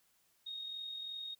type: tone with amplitude modulation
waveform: sine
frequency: 3729 Hz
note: A#7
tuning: in tune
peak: -39 dBFS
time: 0.46-1.35 s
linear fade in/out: 10 ms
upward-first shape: sine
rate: 42.9 Hz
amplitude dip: 40%
effects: white hiss -73 dBFS RMS until 1.39 s